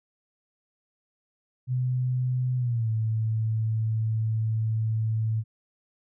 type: tone with pitch glide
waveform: sine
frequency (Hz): 126.4 to 110.68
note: B2 to A2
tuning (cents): +41 to +11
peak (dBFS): -23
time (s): 1.67-5.44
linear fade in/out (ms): 50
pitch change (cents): -230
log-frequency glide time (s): 2.57-2.89
effects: none